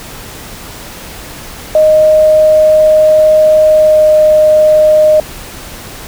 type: tone with pitch glide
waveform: sine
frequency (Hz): 620 to 615.7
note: D#5 to D#5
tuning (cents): -6 to -18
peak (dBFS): -3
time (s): 1.75-5.2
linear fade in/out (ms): 2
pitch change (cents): -12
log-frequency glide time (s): 3.69-4.1
effects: pink hiss -28 dBFS RMS until 6.07 s